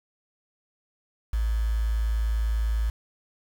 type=tone with quantisation; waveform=sine; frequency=55 Hz; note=A1; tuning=in tune; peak=-22 dBFS; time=1.33-2.9 s; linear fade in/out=5 ms; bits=7; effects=none